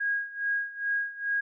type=tone with tremolo; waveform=sine; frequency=1639 Hz; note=G#6; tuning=23 cents flat; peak=-24 dBFS; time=0-1.41 s; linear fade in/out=10 ms; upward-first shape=sine; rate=2.4 Hz; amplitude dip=85%; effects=none